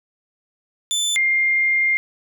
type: tone pair in turn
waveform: 25% pulse / sine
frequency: 3520 / 2112 Hz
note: A7 / C7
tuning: 0 / +16 cents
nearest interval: major sixth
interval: 884 cents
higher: first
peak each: -15 dBFS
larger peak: neither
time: 0.91-1.16 / 1.16-1.97 s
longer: second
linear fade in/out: 0 ms
effects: none